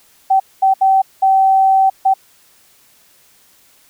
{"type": "tone bursts at uneven times", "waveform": "sine", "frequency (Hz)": 770, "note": "G5", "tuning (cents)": -31, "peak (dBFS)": -8, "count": 5, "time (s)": [[0.3, 0.4], [0.62, 0.74], [0.81, 1.02], [1.22, 1.9], [2.05, 2.14]], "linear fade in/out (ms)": 10, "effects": ["white hiss -51 dBFS RMS until 3.89 s"]}